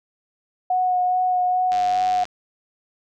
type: tone with vibrato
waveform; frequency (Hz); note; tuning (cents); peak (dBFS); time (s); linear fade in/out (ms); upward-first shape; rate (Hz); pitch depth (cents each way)
sine; 731; F#5; -21; -17; 0.7-2.24; 5; sine; 2.4; 14
type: click train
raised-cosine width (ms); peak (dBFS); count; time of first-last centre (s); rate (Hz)
0.2; -17; 53; 1.72-2.254; 97.4
effects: none